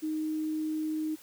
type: tone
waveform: sine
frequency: 311.1 Hz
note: D#4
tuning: in tune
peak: -29 dBFS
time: 0.02-1.16 s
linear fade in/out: 20 ms
effects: white hiss -54 dBFS RMS until 1.22 s + high-pass 60 Hz 12 dB/octave